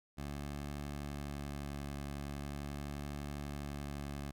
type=tone with vibrato; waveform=15% pulse; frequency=71.5 Hz; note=D2; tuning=46 cents flat; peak=-34 dBFS; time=0.17-4.32 s; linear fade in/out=20 ms; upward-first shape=triangle; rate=0.41 Hz; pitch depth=18 cents each way; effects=none